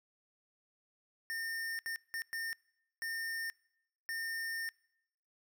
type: tone bursts at uneven times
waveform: square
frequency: 1817 Hz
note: A#6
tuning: 45 cents flat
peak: -37 dBFS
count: 6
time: 1.3-1.79 / 1.86-1.96 / 2.14-2.22 / 2.33-2.53 / 3.02-3.5 / 4.09-4.69 s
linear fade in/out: 0 ms
effects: noise-tail reverb RT60 0.9 s tail -26 dB re dry